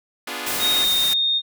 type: chord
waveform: 5% pulse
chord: B diminished seventh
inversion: none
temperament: equal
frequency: 246.9 / 293.7 / 349.2 / 415.3 Hz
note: B3 / D4 / F4 / Ab4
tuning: 0 / 0 / 0 / 0 cents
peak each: -22 dBFS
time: 0.27-0.85 s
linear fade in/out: 5 ms
type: noise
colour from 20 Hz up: white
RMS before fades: -26 dBFS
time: 0.46-1.14 s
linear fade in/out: 10 ms
type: tone with pitch glide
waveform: sine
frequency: 3729 to 3682 Hz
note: A#7 to A#7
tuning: 0 to -22 cents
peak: -17 dBFS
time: 0.59-1.42 s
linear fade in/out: 50 ms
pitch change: -22 cents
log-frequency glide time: 0.74-0.88 s
effects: none